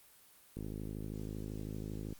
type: click train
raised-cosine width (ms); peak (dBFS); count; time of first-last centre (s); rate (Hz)
3; -29; 83; 0.57-2.126; 52.7
effects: white hiss -62 dBFS RMS until 2.19 s + Opus 32 kbps